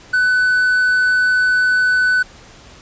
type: tone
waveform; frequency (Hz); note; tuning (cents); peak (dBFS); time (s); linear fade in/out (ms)
triangle; 1499; F#6; +22; -10; 0.13-2.23; 10
effects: pink hiss -42 dBFS RMS until 2.81 s + resampled to 16000 Hz